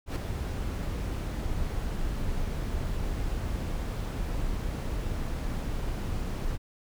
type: noise with ADSR envelope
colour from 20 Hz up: brown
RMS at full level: -25 dBFS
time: 0.06-6.58 s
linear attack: 100 ms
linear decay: 3 ms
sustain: -6 dB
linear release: 33 ms
effects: none